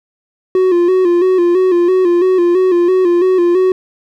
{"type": "tone with vibrato", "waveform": "triangle", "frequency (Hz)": 360, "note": "F#4", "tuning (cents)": -47, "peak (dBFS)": -6, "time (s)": [0.55, 3.72], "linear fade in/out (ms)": 2, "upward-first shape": "square", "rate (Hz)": 3, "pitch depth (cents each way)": 59, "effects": []}